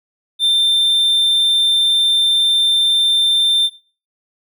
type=tone; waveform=triangle; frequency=3578 Hz; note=A7; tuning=28 cents sharp; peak=-10 dBFS; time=0.39-3.7 s; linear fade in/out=50 ms; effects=noise-tail reverb RT60 0.4 s tail -17 dB re dry